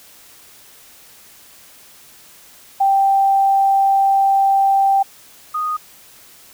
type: tone pair in turn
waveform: sine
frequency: 784 / 1239.1 Hz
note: G5 / D#6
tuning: 0 / -8 cents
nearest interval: minor sixth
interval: 792 cents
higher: second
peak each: -11 / -18 dBFS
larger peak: first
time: 2.8-5.03 / 5.54-5.77 s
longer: first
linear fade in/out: 10 ms
effects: white hiss -45 dBFS RMS until 6.53 s